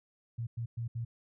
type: tone bursts at uneven times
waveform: sine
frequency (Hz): 116.54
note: A#2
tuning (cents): 0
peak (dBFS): -33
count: 4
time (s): 0.38-0.47 / 0.57-0.66 / 0.77-0.88 / 0.95-1.05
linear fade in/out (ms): 10
effects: none